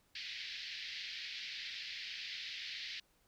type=band-pass noise; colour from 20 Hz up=white; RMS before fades=-45 dBFS; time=0.15-3 s; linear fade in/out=5 ms; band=1800 to 4800 Hz; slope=48 dB/octave; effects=pink hiss -73 dBFS RMS until 3.27 s